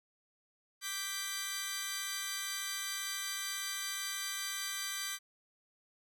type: chord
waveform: 10% pulse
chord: G major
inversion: second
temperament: equal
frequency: 1174.7 / 1568 / 1975.5 Hz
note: D6 / G6 / B6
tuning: 0 / 0 / 0 cents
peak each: -35 / -32 / -31 dBFS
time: 0.81-5.19 s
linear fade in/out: 50 ms
effects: none